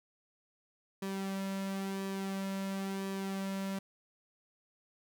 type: tone with flanger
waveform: sawtooth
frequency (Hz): 194.1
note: G3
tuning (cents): -17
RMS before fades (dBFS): -37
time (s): 1.02-3.79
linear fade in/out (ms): 5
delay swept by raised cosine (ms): 1.4 to 2.7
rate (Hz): 0.97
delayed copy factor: -0.5
effects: none